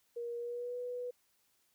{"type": "tone with pitch glide", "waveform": "sine", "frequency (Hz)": [473.4, 492.1], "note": ["A#4", "B4"], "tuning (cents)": [27, -6], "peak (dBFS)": -37, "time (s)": [0.16, 1.11], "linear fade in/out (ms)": 10, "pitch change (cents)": 67, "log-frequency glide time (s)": [0.37, 0.77], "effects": ["white hiss -74 dBFS RMS until 1.74 s"]}